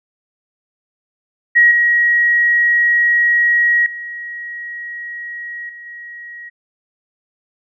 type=tone with level steps; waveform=sine; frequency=1900 Hz; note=A#6; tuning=33 cents sharp; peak=-6 / -10 / -25 / -32 / -30 dBFS; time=1.55-6.5 s; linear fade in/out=20 ms; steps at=1.71 / 3.86 / 5.69 / 5.86 s; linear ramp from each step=2 ms; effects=none